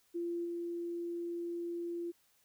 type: tone with level steps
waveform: sine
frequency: 343.2 Hz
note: F4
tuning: 30 cents flat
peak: -34 / -36 dBFS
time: 0.14-2.12 s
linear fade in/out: 20 ms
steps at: 0.44 s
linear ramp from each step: 20 ms
effects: white hiss -71 dBFS RMS until 2.44 s